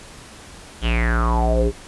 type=tone with low-pass filter sweep; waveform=square; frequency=58.27 Hz; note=A#1; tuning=in tune; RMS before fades=-18 dBFS; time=0.81-1.72 s; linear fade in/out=50 ms; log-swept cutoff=3300 to 390 Hz; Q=9.1; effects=pink hiss -41 dBFS RMS until 1.87 s + resampled to 24000 Hz